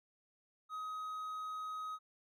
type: tone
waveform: triangle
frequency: 1262 Hz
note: D#6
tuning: 24 cents sharp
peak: -38 dBFS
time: 0.69-1.99 s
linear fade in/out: 50 ms
effects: none